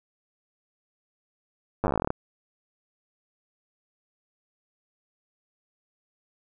slowing click train, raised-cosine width 1 ms, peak -11 dBFS, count 16, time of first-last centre 1.84-2.104 s, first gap 9 ms, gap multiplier 1.09, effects none

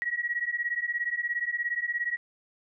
sine beating tone pair, 1902 / 1919 Hz, A#6 / A#6, +34 / +50 cents, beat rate 17 Hz, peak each -31 / -30 dBFS, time 0.02-2.17 s, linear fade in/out 0 ms, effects none

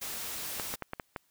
white noise, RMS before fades -38 dBFS, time 0.01-0.76 s, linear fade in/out 10 ms
clicks, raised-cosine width 0.5 ms, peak -20 dBFS, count 6, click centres 0.598 / 0.739 / 0.823 / 0.934 / 0.998 / 1.162 s
effects white hiss -71 dBFS RMS until 1.3 s

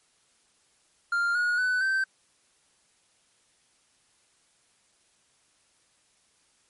triangle tone with pitch steps, 1396.9 / 1447 / 1498.9 / 1552.6 Hz, F6 / F#6 / F#6 / G6, 0 / -39 / +22 / -17 cents, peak -21 dBFS, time 1.12-2.04 s, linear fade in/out 5 ms, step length 230 ms, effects white hiss -66 dBFS RMS until 6.69 s + MP3 48 kbps

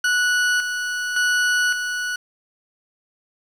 40% pulse tone with tremolo, 1473 Hz, F#6, 8 cents flat, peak -16 dBFS, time 0.04-2.16 s, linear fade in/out 5 ms, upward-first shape square, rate 0.89 Hz, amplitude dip 50%, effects low-pass 9000 Hz 12 dB/octave + 7-bit

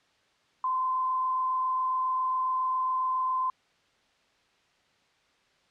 sine tone with frequency modulation, 1031 Hz, C6, 26 cents flat, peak -25 dBFS, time 0.64-3.5 s, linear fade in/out 2 ms, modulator 27.3 Hz, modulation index 0.51, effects white hiss -66 dBFS RMS until 5.7 s + low-pass 4000 Hz 12 dB/octave

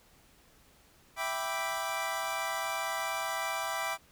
25% pulse chord, E minor seventh, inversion none, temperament equal, 659.3 / 784 / 987.8 / 1174.7 Hz, E5 / G5 / B5 / D6, 0 / 0 / 0 / 0 cents, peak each -34 dBFS, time 1.16-3.98 s, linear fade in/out 50 ms, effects pink hiss -62 dBFS RMS until 4.11 s

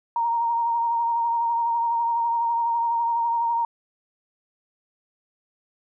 sine tone with vibrato, 932.3 Hz, A#5, in tune, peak -20 dBFS, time 0.16-3.65 s, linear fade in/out 2 ms, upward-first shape triangle, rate 12 Hz, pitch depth 29 cents each way, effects none

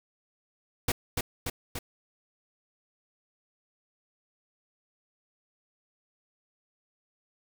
pink noise with echo, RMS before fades -26 dBFS, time 0.88-0.92 s, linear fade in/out 5 ms, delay 290 ms, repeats 3, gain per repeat -3 dB, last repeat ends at 1.79 s, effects none

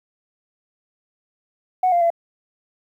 sine tone with pitch steps, 739 / 695 / 678 Hz, F#5 / F5 / E5, -2 / -9 / +49 cents, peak -13 dBFS, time 1.83-2.103 s, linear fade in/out 5 ms, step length 91 ms, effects tanh soft clip ceiling -10 dBFS + 9-bit

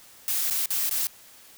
blue noise with dropouts, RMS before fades -26 dBFS, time 0.28-1.07 s, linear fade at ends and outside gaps 0 ms, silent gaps 0.5-0.508 / 0.658-0.705 / 0.894-0.911 s, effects white hiss -51 dBFS RMS until 1.57 s

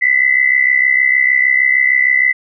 sine tone pair together, 1975.5 / 2042 Hz, B6 / C7, 0 / -43 cents, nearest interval minor second, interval 57 cents, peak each -12 dBFS, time 0.01-2.33 s, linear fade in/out 20 ms, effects none

